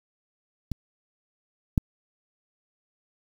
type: clicks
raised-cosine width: 5 ms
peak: -17 / -7 dBFS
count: 2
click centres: 0.717 / 1.778 s
effects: 7-bit